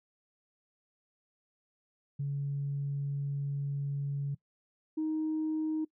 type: tone pair in turn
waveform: sine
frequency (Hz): 141.1 / 312.8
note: C#3 / D#4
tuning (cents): +31 / +9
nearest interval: octave + major second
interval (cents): 1378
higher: second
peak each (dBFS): -30 / -28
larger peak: second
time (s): 2.19-4.35 / 4.97-5.85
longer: first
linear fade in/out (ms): 10
effects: noise-tail reverb RT60 0.1 s tail -22 dB re dry + tanh soft clip ceiling -26 dBFS